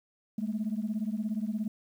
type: beating tone pair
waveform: sine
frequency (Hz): 207.7 / 224.7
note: G#3 / A3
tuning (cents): 0 / +37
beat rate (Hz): 17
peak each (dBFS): -31 / -32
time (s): 0.38-1.68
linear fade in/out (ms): 5
effects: tanh soft clip ceiling -24 dBFS + 10-bit